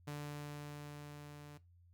sawtooth tone with level ramp, 146.83 Hz, D3, in tune, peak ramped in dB -37 to -47 dBFS, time 0.07-1.58 s, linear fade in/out 10 ms, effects noise-tail reverb RT60 0.2 s tail -17 dB re dry + added 87 Hz sine -62 dBFS peak until 1.93 s

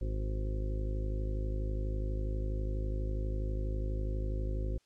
harmonic tone with a mistuned harmonic, 52.2 Hz, G#1, 10 cents sharp, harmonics 1 / 2 / 3 / 4 / 5 / 6 / 7 / 8 / 9 / 10, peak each -32 / -39 / -50 / -52 / -47 / -52 / -45 / -56 / -57 / -48 dBFS, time 0.01-4.78 s, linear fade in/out 5 ms, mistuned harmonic 9, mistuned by -24 cents, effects white hiss -72 dBFS RMS until 4.85 s + low-pass 7000 Hz 12 dB/octave

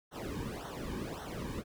brown noise with flanger, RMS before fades -40 dBFS, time 0.11-1.64 s, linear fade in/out 50 ms, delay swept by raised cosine 0.41 to 1.51 ms, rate 1.8 Hz, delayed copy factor -0.95, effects none

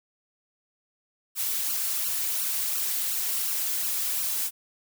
blue noise with flanger, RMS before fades -28 dBFS, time 1.35-4.51 s, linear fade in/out 50 ms, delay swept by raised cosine 0.7 to 4.5 ms, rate 2.8 Hz, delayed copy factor +0.85, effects none

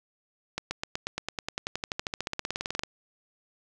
accelerating click train, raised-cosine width 0.2 ms, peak -13 dBFS, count 30, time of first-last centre 0.58-2.835 s, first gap 130 ms, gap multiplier 0.96, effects none

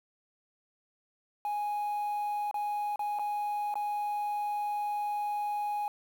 sine tone with dropouts, 830 Hz, G#5, 1 cent flat, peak -27 dBFS, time 1.45-5.88 s, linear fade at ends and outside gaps 1 ms, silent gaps 2.512-2.542 / 2.959-2.993 / 3.188-3.194 / 3.741-3.755 s, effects tanh soft clip ceiling -29 dBFS + 9-bit

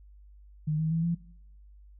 sine tone with pitch steps, 153.2 / 158.51 / 164.01 / 169.69 Hz, D#3 / D#3 / E3 / F3, -27 / +32 / -8 / -50 cents, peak -25 dBFS, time 0.67-1.15 s, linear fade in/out 10 ms, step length 120 ms, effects noise-tail reverb RT60 0.7 s tail -21 dB re dry + added 50 Hz sine -50 dBFS peak until 1.99 s

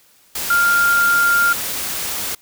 sine tone in noise, 1398 Hz, F6, 1 cent sharp, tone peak -12 dBFS, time 0.5-1.53 s, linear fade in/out 5 ms, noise white, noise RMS -24 dBFS, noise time 0.35-2.35 s, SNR +9 dB, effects white hiss -53 dBFS RMS until 2.41 s

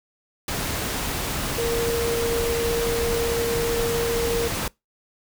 sine tone in noise, 466.2 Hz, A#4, in tune, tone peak -22 dBFS, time 1.58-4.48 s, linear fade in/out 2 ms, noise pink, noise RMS -27 dBFS, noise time 0.48-4.68 s, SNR +2 dB, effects noise-tail reverb RT60 0.2 s tail -24 dB re dry

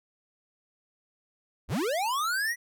square linear sweep, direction up, 39.61 to 1977 Hz, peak -27 dBFS, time 1.68-2.56 s, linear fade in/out 50 ms, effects none

